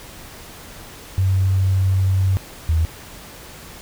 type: tone pair in turn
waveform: sine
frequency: 95.1 / 80.74 Hz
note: F#2 / E2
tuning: +48 / -35 cents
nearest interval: minor third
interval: 283 cents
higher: first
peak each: -14 dBFS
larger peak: neither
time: 1.18-2.37 / 2.69-2.85 s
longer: first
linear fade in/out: 0 ms
effects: pink hiss -39 dBFS RMS until 3.81 s